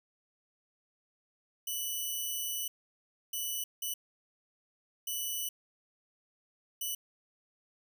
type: tone bursts at uneven times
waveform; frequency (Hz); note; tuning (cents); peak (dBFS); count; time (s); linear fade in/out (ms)
5% pulse; 2973; F#7; +8; -25; 5; 1.67-2.68 / 3.33-3.64 / 3.82-3.94 / 5.07-5.49 / 6.81-6.95; 5
effects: none